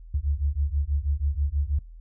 sine beating tone pair, 68.9 / 75.1 Hz, C#2 / D2, -10 / +39 cents, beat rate 6.2 Hz, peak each -26 dBFS, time 0.14-1.79 s, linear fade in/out 5 ms, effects noise-tail reverb RT60 0.2 s tail -21 dB re dry + added 41 Hz sine -41 dBFS peak until 2 s

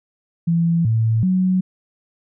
sine tone with pitch steps, 168 / 112.2 / 185.4 Hz, E3 / A2 / F#3, +33 / +34 / +4 cents, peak -14 dBFS, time 0.47-1.61 s, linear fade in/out 10 ms, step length 380 ms, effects none

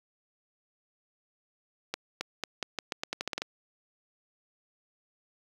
accelerating click train, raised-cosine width 0.2 ms, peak -14 dBFS, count 13, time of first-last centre 1.94-3.419 s, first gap 270 ms, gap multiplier 0.84, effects high-pass 150 Hz 12 dB/octave + 7-bit

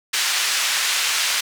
pink band-pass noise, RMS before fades -21 dBFS, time 0.13-1.41 s, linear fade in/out 10 ms, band 1900 to 8100 Hz, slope 12 dB/octave, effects none

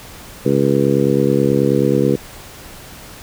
harmonic tone, 69.3 Hz, C#2, in tune, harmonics 2 / 3 / 4 / 5 / 6 / 7, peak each -19 / -19 / -19 / -19 / -19 / -19 dBFS, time 0.45-2.16 s, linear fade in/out 10 ms, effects pink hiss -37 dBFS RMS until 3.22 s

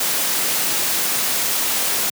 white noise, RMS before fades -20 dBFS, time 0-2.1 s, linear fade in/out 5 ms, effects high-pass 150 Hz 12 dB/octave

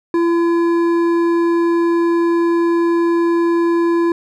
sine tone with hard clipping, 338.8 Hz, E4, 48 cents sharp, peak -14 dBFS, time 0.14-4.12 s, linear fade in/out 2 ms, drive 9 dB, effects none

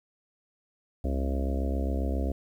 harmonic tone with a mistuned harmonic, 67.4 Hz, C#2, 48 cents flat, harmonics 1 / 3 / 4 / 5 / 6 / 7 / 8 / 9 / 10, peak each -27 / -37 / -35 / -41 / -41 / -44 / -40 / -43 / -42 dBFS, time 1.04-2.32 s, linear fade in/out 5 ms, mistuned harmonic 1, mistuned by +19 cents, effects 10-bit

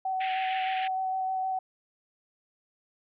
sine tone with vibrato, 756 Hz, F#5, 37 cents sharp, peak -27 dBFS, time 0.05-1.59 s, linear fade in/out 5 ms, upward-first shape square, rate 6.5 Hz, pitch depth 10 cents each way
pink band-pass noise, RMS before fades -37 dBFS, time 0.2-0.88 s, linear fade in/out 10 ms, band 1700 to 3100 Hz, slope 48 dB/octave
effects none

